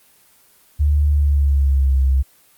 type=tone with pitch glide; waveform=sine; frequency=73.42 to 66.55 Hz; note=D2 to C2; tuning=0 to +30 cents; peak=-12 dBFS; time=0.79-2.23 s; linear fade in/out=20 ms; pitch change=-170 cents; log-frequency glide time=1.1-1.97 s; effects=white hiss -53 dBFS RMS until 2.57 s + Opus 24 kbps